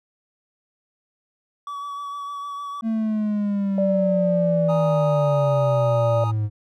triangle tone with vibrato, 1140 Hz, C#6, 48 cents sharp, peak -27 dBFS, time 1.67-2.81 s, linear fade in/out 2 ms, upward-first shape sine, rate 6.6 Hz, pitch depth 18 cents each way
triangle linear sweep, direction down, 226 to 103.7 Hz, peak -18 dBFS, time 2.82-6.5 s, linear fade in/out 50 ms
sine tone with pitch glide, 587.3 to 582.9 Hz, D5 to D5, 0 to -13 cents, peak -19 dBFS, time 3.78-6.24 s, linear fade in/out 2 ms, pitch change -13 cents, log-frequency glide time 5.18-5.58 s
triangle chord, Ab suspended second, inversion none, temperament just, 830.6 / 934.4 / 1245.9 Hz, Ab5 / Bb5 / Eb6, 0 / +4 / +2 cents, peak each -29 / -32 / -28 dBFS, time 4.68-6.32 s, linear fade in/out 20 ms
effects none

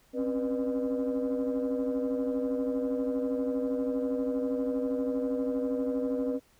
sine tone cluster, 264.7 / 277.2 / 489.8 / 604 Hz, C4 / C#4 / B4 / D5, +20 / 0 / -14 / +48 cents, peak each -29 / -35 / -30 / -37 dBFS, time 0.13-6.4 s, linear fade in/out 50 ms, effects tanh soft clip ceiling -22 dBFS + pink hiss -64 dBFS RMS until 6.59 s

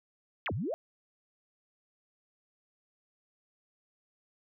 sine exponential two-way sweep, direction down then up, 3450 to 84.1 to 707 Hz, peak -31 dBFS, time 0.46-0.74 s, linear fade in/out 0 ms, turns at 0.53 s, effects none

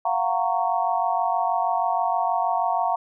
sine chord, Gb major seventh, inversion third, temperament just, 693.7 / 740 / 925 / 1110 Hz, F5 / Gb5 / Bb5 / Db6, -12 / 0 / -14 / +2 cents, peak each -25 / -25 / -25 / -29 dBFS, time 0.05-2.96 s, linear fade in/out 5 ms, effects none

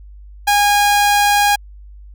sawtooth tone, 819 Hz, G#5, 24 cents flat, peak -7 dBFS, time 0.47-1.56 s, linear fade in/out 10 ms, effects added 50 Hz sine -35 dBFS peak until 2.14 s

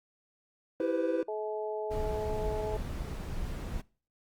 triangle chord, C major seventh, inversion first, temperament equal with one note detuned, 329.6 / 392 / 493.9 / 514 Hz, E4 / G4 / B4 / C5, 0 / 0 / 0 / -31 cents, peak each -30 / -34 / -31 / -31 dBFS, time 0.8-1.23 s, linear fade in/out 2 ms
harmonic tone, 214 Hz, A3, 48 cents flat, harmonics 2 / 3 / 4, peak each -34 / -38 / -40 dBFS, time 1.28-2.77 s, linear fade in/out 5 ms
brown noise, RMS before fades -36 dBFS, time 1.9-3.82 s, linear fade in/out 20 ms
effects noise-tail reverb RT60 0.4 s tail -23 dB re dry + Opus 32 kbps

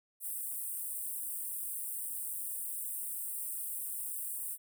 pink high-pass noise, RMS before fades -39 dBFS, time 0.2-4.58 s, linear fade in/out 50 ms, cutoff 8300 Hz, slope 96 dB/octave, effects none

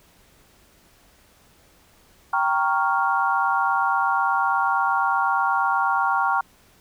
sine chord, G half-diminished seventh, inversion none, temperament equal, 784 / 932.3 / 1108.7 / 1396.9 Hz, G5 / Bb5 / Db6 / F6, 0 / 0 / 0 / 0 cents, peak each -24 dBFS, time 2.33-6.41 s, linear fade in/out 5 ms, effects pink hiss -56 dBFS RMS until 6.8 s

